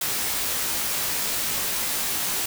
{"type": "noise with comb filter", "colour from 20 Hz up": "white", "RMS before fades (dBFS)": -26, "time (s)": [0.01, 2.46], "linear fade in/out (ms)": 5, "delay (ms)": 19, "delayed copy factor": -0.65, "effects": []}